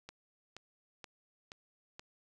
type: click train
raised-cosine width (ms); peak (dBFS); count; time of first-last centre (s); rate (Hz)
0.2; -29; 5; 0.09-1.995; 2.1
effects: none